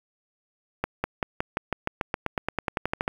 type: accelerating click train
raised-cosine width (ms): 0.5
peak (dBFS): -10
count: 19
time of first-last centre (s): 0.84-3.079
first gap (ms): 200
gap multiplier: 0.94
effects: 7-bit